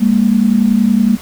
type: tone pair together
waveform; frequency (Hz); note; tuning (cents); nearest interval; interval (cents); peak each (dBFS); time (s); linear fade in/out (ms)
sine; 202.4 / 233.1; G#3 / A#3; -44 / 0; major second; 244; -11; 0-1.17; 20
effects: pink hiss -34 dBFS RMS until 1.21 s